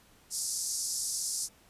pink band-pass noise, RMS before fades -34 dBFS, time 0.3-1.49 s, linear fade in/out 50 ms, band 5000 to 11000 Hz, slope 48 dB/octave, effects pink hiss -61 dBFS RMS until 1.69 s + resampled to 32000 Hz

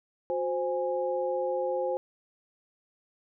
sine tone cluster, 363.1 / 522 / 826 Hz, F#4 / C5 / G#5, -33 / -4 / -10 cents, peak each -34 / -28 / -35 dBFS, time 0.3-1.97 s, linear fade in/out 0 ms, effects none

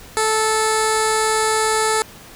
15% pulse tone with low-pass filter, 437.5 Hz, A4, 10 cents flat, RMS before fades -18 dBFS, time 0.17-2.02 s, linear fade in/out 0 ms, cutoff 9300 Hz, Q 3.1, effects pink hiss -41 dBFS RMS until 2.35 s

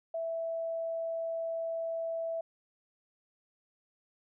sine tone, 659.3 Hz, E5, in tune, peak -32 dBFS, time 0.14-2.41 s, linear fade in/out 5 ms, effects none

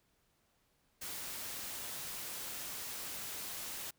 white noise, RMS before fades -43 dBFS, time 1.01-3.91 s, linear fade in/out 10 ms, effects pink hiss -75 dBFS RMS until 3.98 s

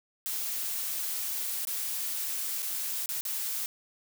blue noise with dropouts, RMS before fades -33 dBFS, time 0.26-3.66 s, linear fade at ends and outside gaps 0 ms, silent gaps 1.651-1.672 / 2.622-2.628 / 3.059-3.09 / 3.21-3.252 s, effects none

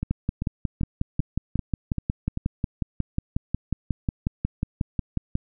two click trains, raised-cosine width 5 ms, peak -11 / -14 dBFS, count 30 / 7, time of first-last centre 0.11-5.354 / 0.03-2.374 s, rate 5.53 / 2.56 Hz, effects none

